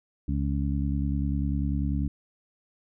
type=harmonic tone; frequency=70.1 Hz; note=C#2; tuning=20 cents sharp; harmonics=1 / 2 / 3 / 4; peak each=-27 / -30 / -32 / -33 dBFS; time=0.28-2.08 s; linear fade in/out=5 ms; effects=none